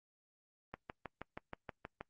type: click train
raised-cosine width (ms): 0.5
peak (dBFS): -27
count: 9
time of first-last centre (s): 0.74-2.01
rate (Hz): 6.3
effects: noise-tail reverb RT60 0.1 s tail -25 dB re dry + Opus 24 kbps